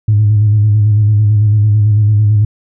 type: tone with vibrato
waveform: sine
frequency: 105.5 Hz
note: G#2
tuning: 28 cents sharp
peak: -5 dBFS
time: 0.08-2.45 s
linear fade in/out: 5 ms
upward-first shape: square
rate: 9 Hz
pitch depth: 36 cents each way
effects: tanh soft clip ceiling -2 dBFS